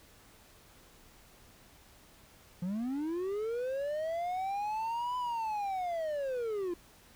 triangle linear two-way sweep, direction up then down, 170 to 1004 to 337.7 Hz, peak -30 dBFS, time 2.62-6.74 s, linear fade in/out 5 ms, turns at 5.17 s, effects pink hiss -59 dBFS RMS until 7.15 s

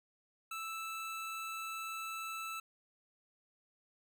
25% pulse tone, 1318.5 Hz, E6, in tune, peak -36 dBFS, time 0.51-2.6 s, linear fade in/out 5 ms, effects none

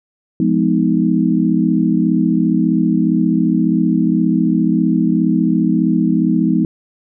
sine chord, F half-diminished seventh, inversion none, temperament just, 174.61 / 209.5 / 251.4 / 314.3 Hz, F3 / Ab3 / Cb4 / Eb4, 0 / +15 / +31 / +18 cents, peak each -17 dBFS, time 0.4-6.65 s, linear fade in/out 2 ms, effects none

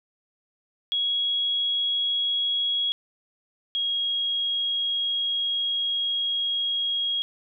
sine tone pair in turn, 3322 / 3286 Hz, G#7 / G#7, 0 / -19 cents, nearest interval unison, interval 19 cents, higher first, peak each -22 / -23 dBFS, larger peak first, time 0.92-2.92 / 3.75-7.22 s, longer second, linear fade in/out 0 ms, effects none

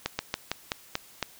slowing click train, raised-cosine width 0.2 ms, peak -10 dBFS, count 7, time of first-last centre 0.06-1.227 s, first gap 130 ms, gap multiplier 1.16, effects white hiss -53 dBFS RMS until 1.39 s

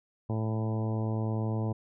harmonic tone with a mistuned harmonic, 110 Hz, A2, in tune, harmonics 1 / 2 / 3 / 4 / 5 / 6 / 7 / 8 / 9, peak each -29 / -35 / -39 / -41 / -43 / -45 / -46 / -47 / -48 dBFS, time 0.29-1.73 s, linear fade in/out 10 ms, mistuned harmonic 1, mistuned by +17 cents, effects none

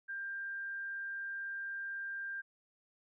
sine tone, 1591 Hz, G6, 25 cents sharp, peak -38 dBFS, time 0.08-2.42 s, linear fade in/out 20 ms, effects none

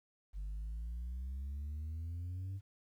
sine exponential sweep, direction up, 48.24 to 98.8 Hz, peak -36 dBFS, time 0.33-2.61 s, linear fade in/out 50 ms, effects tanh soft clip ceiling -38 dBFS + 12-bit

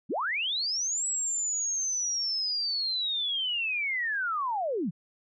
sine linear two-way sweep, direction up then down, 138.59 to 7810 to 138.59 Hz, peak -27 dBFS, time 0.09-4.91 s, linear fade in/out 20 ms, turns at 1.06 s, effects none

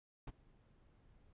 brown noise with ADSR envelope, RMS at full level -43 dBFS, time 0.27-1.33 s, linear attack 7 ms, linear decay 32 ms, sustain -24 dB, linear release 4 ms, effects resampled to 8000 Hz

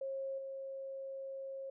sine tone with level steps, 540 Hz, C#5, 45 cents flat, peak -37 / -41 dBFS, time 0.01-1.7 s, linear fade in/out 5 ms, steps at 0.38 s, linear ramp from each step 5 ms, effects none

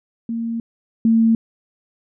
sine tone pair in turn, 230 / 226.2 Hz, A#3 / A3, -23 / +48 cents, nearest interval unison, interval 29 cents, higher first, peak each -21 / -11 dBFS, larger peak second, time 0.29-0.6 / 1.05-1.35 s, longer first, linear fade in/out 2 ms, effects none

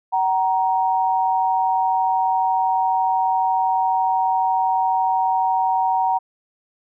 sine tone pair together, 757 / 937 Hz, F#5 / A#5, +39 / +9 cents, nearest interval major third, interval 370 cents, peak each -19 dBFS, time 0.12-6.19 s, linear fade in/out 20 ms, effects none

